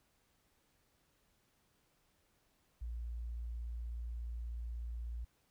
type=tone; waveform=sine; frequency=58.27 Hz; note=A#1; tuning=in tune; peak=-39 dBFS; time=2.81-5.25 s; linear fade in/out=10 ms; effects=pink hiss -75 dBFS RMS until 5.5 s